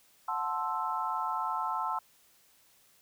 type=chord; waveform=sine; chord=F# half-diminished seventh; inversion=none; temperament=equal with one note detuned; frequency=730.6 / 880 / 1046.5 / 1318.5 Hz; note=F#5 / A5 / C6 / E6; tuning=-22 / 0 / 0 / 0 cents; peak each=-39 / -34 / -35 / -35 dBFS; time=0.28-1.99 s; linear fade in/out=5 ms; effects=white hiss -64 dBFS RMS until 3.01 s